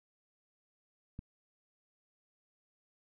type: click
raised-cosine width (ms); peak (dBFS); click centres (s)
5; -30; 1.191
effects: none